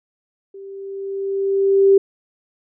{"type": "tone with level ramp", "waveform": "sine", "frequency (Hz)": 392, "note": "G4", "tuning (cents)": 0, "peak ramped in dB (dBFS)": [-34, -7], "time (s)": [0.54, 1.98], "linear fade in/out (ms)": 5, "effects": []}